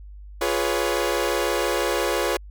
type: chord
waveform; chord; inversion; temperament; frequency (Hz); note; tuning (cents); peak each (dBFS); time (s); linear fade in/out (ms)
sawtooth; C# dominant seventh; first; equal with one note detuned; 349.2 / 415.3 / 493.9 / 559.8; E#4 / G#4 / B4 / C#5; 0 / 0 / 0 / +17; -23; 0.41-2.37; 5
effects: added 50 Hz sine -38 dBFS peak until 2.5 s